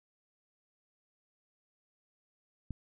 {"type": "click", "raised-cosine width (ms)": 5, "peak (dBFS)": -26, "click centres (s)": 2.707, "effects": []}